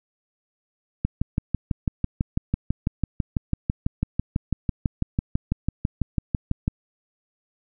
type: click train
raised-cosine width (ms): 5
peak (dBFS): -9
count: 35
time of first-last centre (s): 1.05-6.679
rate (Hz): 6.04
effects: none